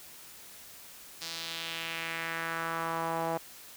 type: tone with band-pass filter sweep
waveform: sawtooth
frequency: 164.81 Hz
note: E3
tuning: in tune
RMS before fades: -35 dBFS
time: 1.21-3.38 s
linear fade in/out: 10 ms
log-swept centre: 4900 to 730 Hz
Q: 2.1
effects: white hiss -50 dBFS RMS until 3.76 s